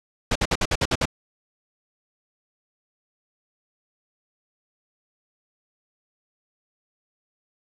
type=noise bursts; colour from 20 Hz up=pink; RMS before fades=-21 dBFS; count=8; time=0.31-1.055 s; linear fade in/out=5 ms; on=45 ms; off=55 ms; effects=low-pass 6000 Hz 12 dB/octave